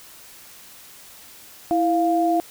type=tone pair together; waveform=sine; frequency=329.9 / 698.5 Hz; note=E4 / F5; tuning=+1 / 0 cents; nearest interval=octave + minor second; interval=1299 cents; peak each=-20 / -19 dBFS; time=1.71-2.4 s; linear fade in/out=0 ms; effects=white hiss -45 dBFS RMS until 2.5 s